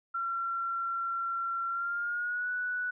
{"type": "tone with pitch glide", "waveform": "sine", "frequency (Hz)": [1364, 1478.9], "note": ["F6", "F#6"], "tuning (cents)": [-41, -1], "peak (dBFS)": -30, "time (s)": [0.14, 2.91], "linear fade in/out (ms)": 10, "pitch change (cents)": 140, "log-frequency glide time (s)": [1.69, 2.5], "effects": []}